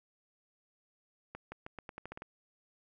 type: accelerating click train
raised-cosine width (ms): 0.5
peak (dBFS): -28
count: 10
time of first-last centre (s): 1.35-2.221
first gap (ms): 170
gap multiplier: 0.85
effects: none